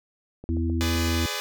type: click train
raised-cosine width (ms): 2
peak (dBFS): -26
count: 6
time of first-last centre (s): 0.44-1.087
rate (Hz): 7.73
type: harmonic tone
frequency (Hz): 82.9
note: E2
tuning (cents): +10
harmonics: 1 / 3 / 4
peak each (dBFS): -24 / -29 / -30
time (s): 0.49-1.26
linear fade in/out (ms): 0
type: chord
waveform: 5% pulse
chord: G# diminished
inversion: none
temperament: equal with one note detuned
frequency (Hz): 415.3 / 503.1 / 587.3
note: G#4 / B4 / D5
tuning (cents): 0 / +32 / 0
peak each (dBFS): -21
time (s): 0.81-1.4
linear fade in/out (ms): 0
effects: none